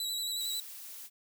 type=tone with vibrato; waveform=sawtooth; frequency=3921 Hz; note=B7; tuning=13 cents flat; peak=-30 dBFS; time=0-0.6 s; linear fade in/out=2 ms; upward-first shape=square; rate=11 Hz; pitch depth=26 cents each way
type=noise; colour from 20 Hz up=blue; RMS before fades=-46 dBFS; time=0.37-1.1 s; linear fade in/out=50 ms
effects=none